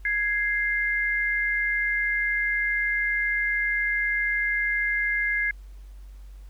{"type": "tone pair together", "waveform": "sine", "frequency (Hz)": [1661.3, 2094], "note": ["G#6", "C7"], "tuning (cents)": [0, 1], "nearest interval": "major third", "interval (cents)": 401, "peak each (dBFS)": -25, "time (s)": [0.05, 5.51], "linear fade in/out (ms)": 2, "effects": ["added 48 Hz sine -40 dBFS peak until 6.49 s", "pink hiss -62 dBFS RMS until 6.49 s"]}